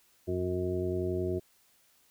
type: harmonic tone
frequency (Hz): 90.8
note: F#2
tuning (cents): -32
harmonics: 1 / 2 / 3 / 4 / 5 / 7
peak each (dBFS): -35 / -39 / -41 / -31 / -42 / -40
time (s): 0.27-1.4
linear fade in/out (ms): 20
effects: white hiss -66 dBFS RMS until 2.1 s